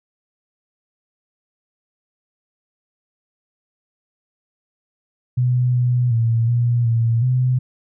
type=tone with pitch steps; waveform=sine; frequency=124.6 / 123.4 / 115 / 119.8 / 115.4 / 126.9 Hz; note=B2 / B2 / A#2 / A#2 / A#2 / B2; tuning=+16 / -1 / -23 / +48 / -17 / +47 cents; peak=-14 dBFS; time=5.37-7.59 s; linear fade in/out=10 ms; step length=370 ms; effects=none